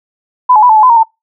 sine tone with pitch steps, 1000 / 855 / 987 / 874 / 859 / 1012 / 932 / 896 Hz, B5 / A5 / B5 / A5 / A5 / B5 / A#5 / A5, +21 / -50 / -1 / -12 / -42 / +42 / -1 / +31 cents, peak -3 dBFS, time 0.49-1.034 s, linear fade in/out 10 ms, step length 68 ms, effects noise-tail reverb RT60 0.2 s tail -23 dB re dry

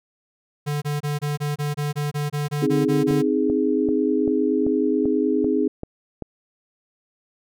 square tone bursts, 146.83 Hz, D3, in tune, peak -23 dBFS, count 14, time 0.66-3.225 s, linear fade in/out 20 ms, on 160 ms, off 25 ms
sine chord, Ab major, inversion first, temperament equal, 261.6 / 311.1 / 415.3 Hz, C4 / Eb4 / Ab4, 0 / 0 / 0 cents, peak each -22 dBFS, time 2.62-5.68 s, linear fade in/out 5 ms
click train, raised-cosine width 2 ms, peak -16 dBFS, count 9, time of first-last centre 3.11-6.223 s, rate 2.57 Hz
effects none

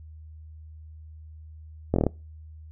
slowing click train, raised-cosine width 2 ms, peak -8 dBFS, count 6, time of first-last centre 1.94-2.067 s, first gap 22 ms, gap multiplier 1.07, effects noise-tail reverb RT60 0.3 s tail -24 dB re dry + added 78 Hz sine -42 dBFS peak until 2.71 s

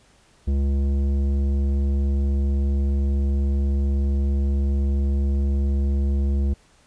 sine tone with tanh clipping, 69.4 Hz, C#2, 3 cents sharp, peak -20 dBFS, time 0.47-6.54 s, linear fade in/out 10 ms, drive 12 dB, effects pink hiss -57 dBFS RMS until 6.86 s + resampled to 22050 Hz

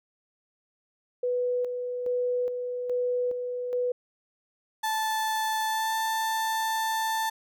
sine tone with tremolo, 493.9 Hz, B4, in tune, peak -24 dBFS, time 1.23-3.92 s, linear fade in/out 5 ms, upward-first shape square, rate 1.2 Hz, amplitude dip 45%
35% pulse tone with pitch glide, 876 to 887.2 Hz, A5 to A5, -8 to +14 cents, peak -24 dBFS, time 4.83-7.3 s, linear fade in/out 10 ms, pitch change +22 cents, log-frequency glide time 5.67-5.94 s
effects none

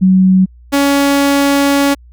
sine / sawtooth tone pair in turn, 187.4 / 280.8 Hz, F#3 / C#4, +22 / +22 cents, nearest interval perfect fifth, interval 700 cents, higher second, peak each -5 dBFS, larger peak neither, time 0.01-0.46 / 0.72-1.95 s, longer second, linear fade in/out 20 ms, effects added 60 Hz sine -37 dBFS peak until 2.12 s

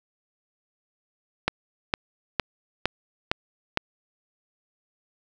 click train, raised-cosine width 0.3 ms, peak -5 dBFS, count 6, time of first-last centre 1.48-3.774 s, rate 2.18 Hz, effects none

